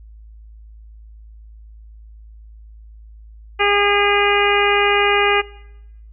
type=harmonic tone; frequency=407.1 Hz; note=G#4; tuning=35 cents flat; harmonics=1 / 2 / 3 / 4 / 5 / 6 / 7; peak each=-19 / -20 / -21 / -23 / -21 / -20 / -23 dBFS; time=3.59-5.42 s; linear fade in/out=20 ms; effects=noise-tail reverb RT60 0.9 s tail -21 dB re dry + added 54 Hz sine -38 dBFS peak until 6.12 s